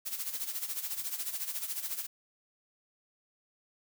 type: noise with tremolo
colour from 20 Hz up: blue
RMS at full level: -34 dBFS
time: 0.05-2.07 s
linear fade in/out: 20 ms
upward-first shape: sine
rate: 14 Hz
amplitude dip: 70%
effects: none